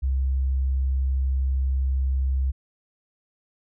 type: tone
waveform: sine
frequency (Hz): 66.2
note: C2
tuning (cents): +21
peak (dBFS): -20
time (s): 0.02-2.52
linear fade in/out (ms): 20
effects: none